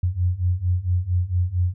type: beating tone pair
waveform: sine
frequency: 87.31 / 91.71 Hz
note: F2 / F#2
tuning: 0 / -15 cents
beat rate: 4.4 Hz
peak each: -23 / -21 dBFS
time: 0.03-1.74 s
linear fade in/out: 5 ms
effects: none